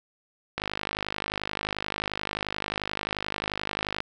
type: click train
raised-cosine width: 0.3 ms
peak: -12 dBFS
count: 177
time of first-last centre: 0.58-4.004 s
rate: 51.4 Hz
effects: none